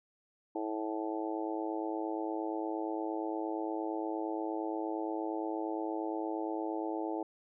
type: harmonic tone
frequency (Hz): 108.6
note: A2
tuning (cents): -22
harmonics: 3 / 4 / 5 / 6 / 7 / 8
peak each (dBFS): -36 / -41 / -43 / -44 / -43 / -42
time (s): 0.55-7.23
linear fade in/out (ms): 5
effects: none